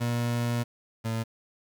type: tone pair in turn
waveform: 30% pulse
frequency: 119.2 / 113.06 Hz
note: A#2 / A2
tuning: +39 / +48 cents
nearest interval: minor second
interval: 91 cents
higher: first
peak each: -23 / -25 dBFS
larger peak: first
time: 0-0.64 / 1.04-1.24 s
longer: first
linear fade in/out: 20 ms
effects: 9-bit